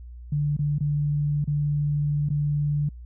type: tone with dropouts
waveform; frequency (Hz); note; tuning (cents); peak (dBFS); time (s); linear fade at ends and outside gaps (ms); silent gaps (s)
sine; 146.83; D3; 0; -21; 0.32-2.89; 5; 0.567-0.59 / 0.784-0.806 / 1.443-1.475 / 2.289-2.302
effects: added 60 Hz sine -38 dBFS peak until 3.05 s